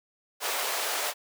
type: high-pass noise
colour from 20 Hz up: pink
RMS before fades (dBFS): -30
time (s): 0.4-1.14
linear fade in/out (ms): 50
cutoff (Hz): 510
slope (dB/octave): 24
effects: none